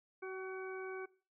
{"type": "harmonic tone with a mistuned harmonic", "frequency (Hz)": 376.9, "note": "F#4", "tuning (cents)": 32, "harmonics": [1, 2, 3, 4, 6], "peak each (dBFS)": [-42, -53, -52, -50, -53], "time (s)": [0.22, 1.06], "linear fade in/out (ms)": 10, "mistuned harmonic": 2, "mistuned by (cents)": 17, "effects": ["noise-tail reverb RT60 0.4 s tail -20 dB re dry"]}